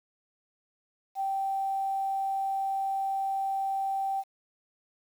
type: tone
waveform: sine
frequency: 779 Hz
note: G5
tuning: 11 cents flat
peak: -27 dBFS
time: 1.15-4.24 s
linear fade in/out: 50 ms
effects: 9-bit